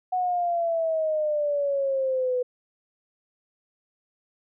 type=exponential sweep; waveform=sine; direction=down; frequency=740 to 494.7 Hz; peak=-22 dBFS; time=0.12-2.43 s; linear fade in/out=10 ms; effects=none